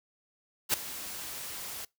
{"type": "noise with ADSR envelope", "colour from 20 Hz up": "white", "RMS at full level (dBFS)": -24, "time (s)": [0.69, 1.85], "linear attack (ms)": 46, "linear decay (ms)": 7, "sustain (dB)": -16, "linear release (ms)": 4, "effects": ["noise-tail reverb RT60 0.2 s tail -24 dB re dry"]}